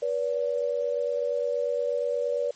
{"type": "tone pair together", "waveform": "sine", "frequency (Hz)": [485, 573.5], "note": ["B4", "D5"], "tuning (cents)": [-31, -41], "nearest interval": "minor third", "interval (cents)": 290, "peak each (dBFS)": -27, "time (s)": [0.02, 2.51], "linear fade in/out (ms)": 5, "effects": ["white hiss -54 dBFS RMS until 2.55 s", "MP3 32 kbps"]}